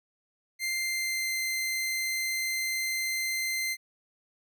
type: tone with pitch glide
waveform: sawtooth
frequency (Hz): 2093 to 2079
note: C7 to C7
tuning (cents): 0 to -12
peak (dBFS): -25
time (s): 0.59-3.77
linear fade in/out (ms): 50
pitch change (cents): -12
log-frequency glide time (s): 0.77-1.39
effects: none